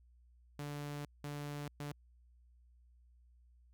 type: tone bursts at uneven times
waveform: sawtooth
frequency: 145.6 Hz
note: D3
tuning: 15 cents flat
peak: -37 dBFS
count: 3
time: 0.59-1.05 / 1.24-1.68 / 1.8-1.92 s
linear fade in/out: 2 ms
effects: added 60 Hz sine -62 dBFS peak until 3.73 s